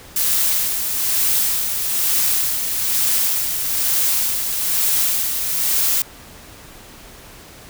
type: noise with tremolo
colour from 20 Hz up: blue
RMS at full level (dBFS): -17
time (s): 0.16-6.02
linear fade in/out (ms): 2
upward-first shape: sine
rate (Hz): 1.1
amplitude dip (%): 45
effects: pink hiss -41 dBFS RMS until 7.69 s